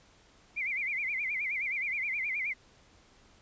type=tone with vibrato; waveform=sine; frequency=2217 Hz; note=C#7; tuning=in tune; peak=-30 dBFS; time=0.56-2.54 s; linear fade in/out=20 ms; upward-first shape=sine; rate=9.5 Hz; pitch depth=160 cents each way; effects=pink hiss -61 dBFS RMS until 3.41 s + resampled to 16000 Hz